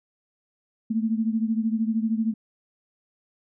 sine beating tone pair, 220 / 233 Hz, A3 / A#3, 0 / -1 cents, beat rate 13 Hz, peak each -23 / -27 dBFS, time 0.9-2.34 s, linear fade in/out 10 ms, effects none

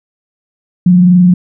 sine tone with frequency modulation, 179.3 Hz, F3, 46 cents sharp, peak -3 dBFS, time 0.86-1.34 s, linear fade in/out 5 ms, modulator 23.1 Hz, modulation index 0.24, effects none

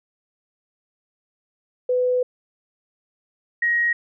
sine tone pair in turn, 500 / 1887.7 Hz, B4 / A#6, +21 / +21 cents, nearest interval octave + major seventh, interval 2300 cents, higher second, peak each -17 dBFS, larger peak neither, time 1.89-2.23 / 3.62-3.93 s, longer first, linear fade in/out 5 ms, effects none

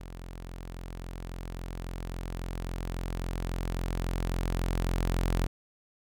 sawtooth tone with level ramp, 43.65 Hz, F1, in tune, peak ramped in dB -37 to -21 dBFS, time 0-5.47 s, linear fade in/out 10 ms, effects none

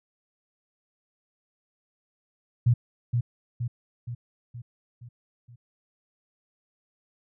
sine tone with echo, 119.8 Hz, A#2, 48 cents sharp, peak -16 dBFS, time 2.66-2.74 s, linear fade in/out 10 ms, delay 470 ms, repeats 6, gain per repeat -5 dB, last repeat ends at 5.56 s, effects none

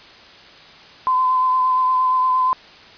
sine tone with vibrato, 1023 Hz, C6, 39 cents flat, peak -14 dBFS, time 1.07-2.53 s, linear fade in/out 0 ms, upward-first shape sine, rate 8.6 Hz, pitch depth 18 cents each way, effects white hiss -43 dBFS RMS until 2.97 s + resampled to 11025 Hz

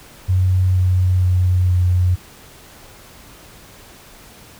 sine tone with pitch steps, 92.5 / 91.7 / 90.91 / 90.13 Hz, F#2 / F#2 / F#2 / F#2, 0 / -15 / -30 / -45 cents, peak -12 dBFS, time 0.28-2.16 s, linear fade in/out 20 ms, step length 470 ms, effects pink hiss -43 dBFS RMS until 4.59 s

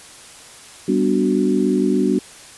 sine chord, G major seventh, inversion none, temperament equal, 196 / 246.9 / 293.7 / 370 Hz, G3 / B3 / D4 / F#4, 0 / 0 / 0 / 0 cents, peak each -20 dBFS, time 0.88-2.19 s, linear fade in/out 5 ms, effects white hiss -41 dBFS RMS until 2.57 s + resampled to 24000 Hz

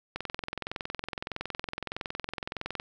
click train, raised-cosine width 0.3 ms, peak -17 dBFS, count 58, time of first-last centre 0.16-2.799 s, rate 21.6 Hz, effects none

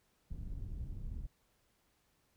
pink low-pass noise, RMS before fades -42 dBFS, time 0.3-1.27 s, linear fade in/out 10 ms, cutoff 110 Hz, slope 12 dB/octave, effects pink hiss -75 dBFS RMS until 2.36 s

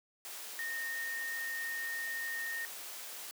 sine tone in noise, 1842 Hz, A#6, 21 cents flat, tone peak -36 dBFS, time 0.59-2.65 s, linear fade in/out 0 ms, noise white, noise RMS -45 dBFS, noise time 0.25-3.31 s, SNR +6 dB, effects high-pass 400 Hz 12 dB/octave

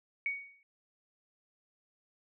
sine tone with exponential decay, 2238 Hz, C#7, 16 cents sharp, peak -28 dBFS, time 0.26-0.63 s, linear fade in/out 1 ms, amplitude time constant 80 ms, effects none

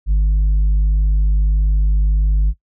sine tone with tanh clipping, 50.8 Hz, G#1, 38 cents flat, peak -12 dBFS, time 0.06-2.54 s, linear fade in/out 50 ms, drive 3 dB, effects noise-tail reverb RT60 0.1 s tail -20 dB re dry

